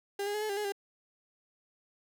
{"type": "tone with pitch steps", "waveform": "35% pulse", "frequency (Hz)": [400.8, 410.2, 422.6, 429.7, 399, 419.1, 399], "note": ["G4", "G#4", "G#4", "A4", "G4", "G#4", "G4"], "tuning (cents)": [38, -21, 30, -41, 31, 16, 31], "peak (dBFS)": -30, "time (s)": [0.19, 0.722], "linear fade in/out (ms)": 5, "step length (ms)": 76, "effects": []}